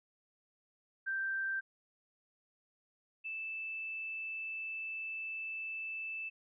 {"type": "tone pair in turn", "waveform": "sine", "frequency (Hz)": [1568, 2637], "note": ["G6", "E7"], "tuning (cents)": [0, 0], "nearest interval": "major sixth", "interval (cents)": 900, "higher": "second", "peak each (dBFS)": [-33, -38], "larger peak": "first", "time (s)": [[1.06, 1.61], [3.24, 6.3]], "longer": "second", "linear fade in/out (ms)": 20, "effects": []}